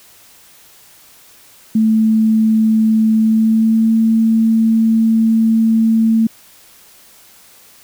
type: tone with pitch glide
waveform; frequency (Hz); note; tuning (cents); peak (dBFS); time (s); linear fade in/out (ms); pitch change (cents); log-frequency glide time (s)
sine; 220 to 224.1; A3 to A3; 0 to +32; -9; 1.75-6.27; 5; +32; 3.16-3.93
effects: white hiss -45 dBFS RMS until 7.83 s